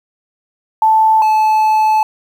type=tone pair in turn; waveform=sine / triangle; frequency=878 / 866.9 Hz; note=A5 / A5; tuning=-4 / -26 cents; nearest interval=unison; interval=22 cents; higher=first; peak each=-7 dBFS; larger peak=neither; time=0.82-1.22 / 1.22-2.03 s; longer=second; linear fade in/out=2 ms; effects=7-bit